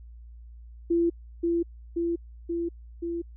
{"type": "tone with echo", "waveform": "sine", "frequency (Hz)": 339.3, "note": "F4", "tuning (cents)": -50, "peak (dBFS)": -20, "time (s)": [0.9, 1.1], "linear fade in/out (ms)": 10, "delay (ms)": 530, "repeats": 4, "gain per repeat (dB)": -2, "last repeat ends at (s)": 3.22, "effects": ["added 58 Hz sine -43 dBFS peak until 3.36 s"]}